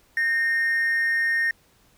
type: tone with amplitude modulation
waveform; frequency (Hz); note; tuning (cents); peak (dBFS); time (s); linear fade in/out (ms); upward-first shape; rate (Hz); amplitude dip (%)
triangle; 1840; A#6; -23; -15; 0.17-1.51; 2; sine; 259; 50
effects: tanh soft clip ceiling -14 dBFS + pink hiss -60 dBFS RMS until 1.97 s